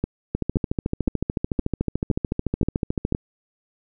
two click trains, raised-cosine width 3 ms, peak -9 / -9 dBFS, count 39 / 7, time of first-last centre 0.35-3.124 / 0.04-3.149 s, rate 13.7 / 1.93 Hz, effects none

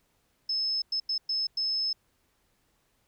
sine tone bursts at uneven times, 5210 Hz, E8, 21 cents flat, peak -26 dBFS, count 5, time 0.49-0.82 / 0.92-1 / 1.09-1.18 / 1.29-1.47 / 1.57-1.93 s, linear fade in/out 5 ms, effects pink hiss -71 dBFS RMS until 3.07 s

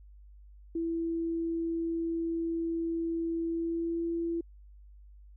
sine tone with pitch glide, 331.9 to 336.1 Hz, E4 to E4, +12 to +34 cents, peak -29 dBFS, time 0.75-4.41 s, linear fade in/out 5 ms, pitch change +22 cents, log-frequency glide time 3.47-4.05 s, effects added 50 Hz sine -50 dBFS peak until 5.36 s

